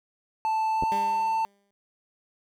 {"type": "tone with pitch glide", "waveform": "triangle", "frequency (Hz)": [880, 891.8], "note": ["A5", "A5"], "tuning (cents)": [0, 23], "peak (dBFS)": -21, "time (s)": [0.45, 1.45], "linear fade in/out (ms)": 0, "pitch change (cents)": 23, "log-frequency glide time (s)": [0.73, 0.92]}
{"type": "clicks", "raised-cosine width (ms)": 2, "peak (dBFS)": -19, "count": 2, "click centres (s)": [0.825, 0.836]}
{"type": "tone with exponential decay", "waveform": "15% pulse", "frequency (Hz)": 200, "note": "G3", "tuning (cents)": 35, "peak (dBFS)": -25, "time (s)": [0.92, 1.71], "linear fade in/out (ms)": 0, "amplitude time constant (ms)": 170}
{"effects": []}